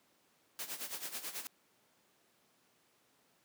white noise with tremolo, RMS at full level -40 dBFS, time 0.59-1.47 s, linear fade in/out 0 ms, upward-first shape sine, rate 9.2 Hz, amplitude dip 75%, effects pink hiss -71 dBFS RMS until 3.44 s + high-pass 200 Hz 12 dB/octave

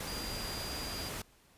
sine tone in noise, 4802 Hz, D8, 38 cents sharp, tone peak -42 dBFS, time 0.07-1.09 s, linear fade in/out 5 ms, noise pink, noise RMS -40 dBFS, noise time 0-1.22 s, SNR -5 dB, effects pink hiss -64 dBFS RMS until 1.57 s + resampled to 32000 Hz

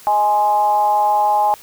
sine tone with frequency modulation, 834 Hz, G#5, 7 cents sharp, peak -12 dBFS, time 0.07-1.54 s, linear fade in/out 0 ms, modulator 210 Hz, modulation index 0.55, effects white hiss -42 dBFS RMS until 1.62 s

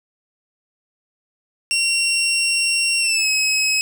20% pulse tone with pitch glide, 2742 to 2558 Hz, F7 to D#7, -32 to +47 cents, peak -11 dBFS, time 1.71-3.81 s, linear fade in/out 0 ms, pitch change -121 cents, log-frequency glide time 2.99-3.28 s, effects none

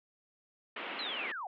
white band-pass noise, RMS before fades -41 dBFS, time 0.76-1.32 s, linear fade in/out 5 ms, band 210 to 3100 Hz, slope 48 dB/octave
sine linear sweep, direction down, 4186 to 687 Hz, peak -37 dBFS, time 0.99-1.47 s, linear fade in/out 2 ms
effects none

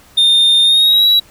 triangle tone with pitch glide, 3636 to 3897 Hz, A#7 to B7, -44 to -24 cents, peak -6 dBFS, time 0.17-1.2 s, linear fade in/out 10 ms, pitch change +120 cents, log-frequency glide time 0.63-1.07 s, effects pink hiss -45 dBFS RMS until 1.3 s

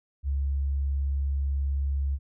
sine tone, 69.3 Hz, C#2, in tune, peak -24 dBFS, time 0.23-2.19 s, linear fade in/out 50 ms, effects none

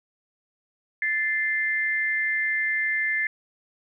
sine tone pair together, 1755 / 2087 Hz, A6 / C7, -5 / -5 cents, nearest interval minor third, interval 300 cents, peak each -25 dBFS, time 1.02-3.27 s, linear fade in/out 2 ms, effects none

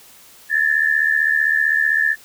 sine tone pair together, 1717.4 / 1793 Hz, A6 / A6, -42 / +32 cents, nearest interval minor second, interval 74 cents, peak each -17 dBFS, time 0.49-2.16 s, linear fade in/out 50 ms, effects white hiss -46 dBFS RMS until 2.24 s

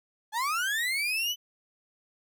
35% pulse linear sweep, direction up, 830.6 to 3037 Hz, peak -25 dBFS, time 0.32-1.36 s, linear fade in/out 50 ms, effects none

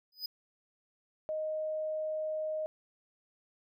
square tone with exponential growth, 4992 Hz, D#8, 5 cents sharp, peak -32 dBFS, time 0.12-0.26 s, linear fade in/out 5 ms, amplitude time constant 29 ms
sine tone, 622.3 Hz, D#5, in tune, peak -32 dBFS, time 1.29-2.66 s, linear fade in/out 0 ms
effects none

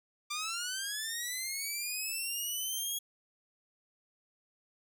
10% pulse linear sweep, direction up, 1174.7 to 3322 Hz, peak -26 dBFS, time 0.3-2.99 s, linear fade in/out 10 ms, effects none

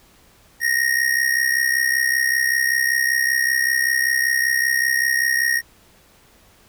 square tone with amplitude modulation, 1864.7 Hz, A#6, in tune, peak -14 dBFS, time 0.6-5.62 s, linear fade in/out 50 ms, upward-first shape sine, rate 65.2 Hz, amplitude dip 75%, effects pink hiss -53 dBFS RMS until 6.68 s

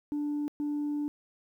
sine tone bursts at uneven times, 293.7 Hz, D4, in tune, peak -27 dBFS, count 2, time 0.12-0.48 / 0.6-1.08 s, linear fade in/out 0 ms, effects tanh soft clip ceiling -27 dBFS + 11-bit

